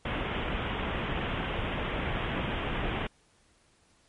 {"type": "low-pass noise", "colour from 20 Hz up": "pink", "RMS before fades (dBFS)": -32, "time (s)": [0.05, 3.07], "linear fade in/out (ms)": 5, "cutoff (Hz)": 3400, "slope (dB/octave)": 96, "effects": ["pink hiss -65 dBFS RMS until 4.08 s", "MP3 48 kbps"]}